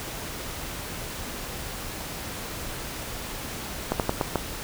slowing click train, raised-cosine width 1 ms, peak -8 dBFS, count 5, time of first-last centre 3.92-4.357 s, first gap 78 ms, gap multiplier 1.23, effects pink hiss -35 dBFS RMS until 4.63 s

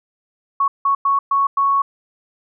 sine tone bursts at uneven times, 1108.7 Hz, C#6, in tune, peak -13 dBFS, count 5, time 0.6-0.68 / 0.85-0.95 / 1.05-1.19 / 1.31-1.47 / 1.57-1.82 s, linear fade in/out 5 ms, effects none

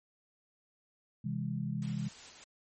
sine chord, C augmented, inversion none, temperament just, 130.81 / 163.52 / 204.4 Hz, C3 / E3 / G#3, 0 / -14 / -27 cents, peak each -37 dBFS, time 1.24-2.09 s, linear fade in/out 10 ms
white noise with tremolo, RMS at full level -50 dBFS, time 1.82-2.44 s, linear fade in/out 2 ms, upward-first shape sine, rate 5.2 Hz, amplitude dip 25%
effects MP3 32 kbps

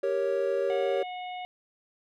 triangle chord, G diminished, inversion none, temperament equal, 392 / 466.2 / 554.4 Hz, G4 / Bb4 / Db5, 0 / 0 / 0 cents, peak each -28 / -29 / -26 dBFS, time 0.03-1.03 s, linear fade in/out 5 ms
harmonic tone, 728 Hz, F#5, 28 cents flat, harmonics 1 / 3 / 4 / 5, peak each -35 / -44 / -47 / -51 dBFS, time 0.7-1.45 s, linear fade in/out 0 ms
effects none

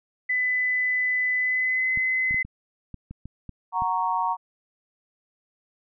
sine tone with pitch glide, 2003 to 2037 Hz, B6 to C7, +24 to -47 cents, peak -21 dBFS, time 0.29-2.43 s, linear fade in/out 10 ms, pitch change +29 cents, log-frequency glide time 1.38-1.91 s
clicks, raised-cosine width 5 ms, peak -25 dBFS, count 9, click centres 1.974 / 2.31 / 2.344 / 2.45 / 2.943 / 3.11 / 3.256 / 3.493 / 3.821 s
sine chord, F# major, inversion none, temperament equal, 740 / 932.3 / 1108.7 Hz, F#5 / A#5 / C#6, 0 / 0 / 0 cents, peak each -29 / -24 / -28 dBFS, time 3.72-4.37 s, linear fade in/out 50 ms
effects none

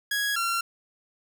sawtooth tone pair in turn, 1661.2 / 1369 Hz, G#6 / F6, 0 / -35 cents, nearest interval minor third, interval 335 cents, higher first, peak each -21 dBFS, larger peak neither, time 0.11-0.36 / 0.36-0.61 s, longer neither, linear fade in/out 5 ms, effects none

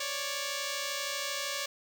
5% pulse tone pair together, 550.3 / 583 Hz, C#5 / D5, -13 / -13 cents, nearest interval minor second, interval 100 cents, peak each -24 dBFS, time 0-1.66 s, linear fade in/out 5 ms, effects none

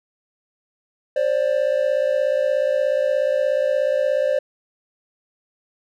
triangle tone pair together, 530.5 / 587.3 Hz, C5 / D5, +24 / 0 cents, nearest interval major second, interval 176 cents, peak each -18 dBFS, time 1.16-4.39 s, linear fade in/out 5 ms, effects none

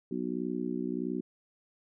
harmonic tone, 61.5 Hz, B1, 7 cents flat, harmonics 3 / 4 / 5 / 6, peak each -38 / -35 / -36 / -37 dBFS, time 0.11-1.21 s, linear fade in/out 5 ms, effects none

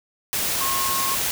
sine tone in noise, 1081 Hz, C#6, 44 cents flat, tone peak -25 dBFS, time 0.61-1.15 s, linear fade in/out 0 ms, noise white, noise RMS -24 dBFS, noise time 0.33-1.31 s, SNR -4 dB, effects none

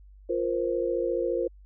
sine chord, F suspended fourth, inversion none, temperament equal with one note detuned, 349.2 / 468.9 / 523.3 Hz, F4 / Bb4 / C5, 0 / +10 / 0 cents, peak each -29 dBFS, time 0.29-1.48 s, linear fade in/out 10 ms, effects added 49 Hz sine -48 dBFS peak until 1.65 s

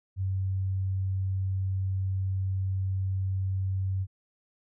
sine tone, 95.3 Hz, G2, 48 cents flat, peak -26 dBFS, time 0.16-4.07 s, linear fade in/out 50 ms, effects none

